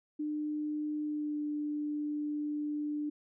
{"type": "tone with pitch glide", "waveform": "sine", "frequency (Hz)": [300.9, 297.1], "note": ["D4", "D4"], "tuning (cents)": [42, 20], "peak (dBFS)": -32, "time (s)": [0.19, 3.1], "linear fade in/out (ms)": 10, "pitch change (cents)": -22, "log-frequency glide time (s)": [1.02, 1.41], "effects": []}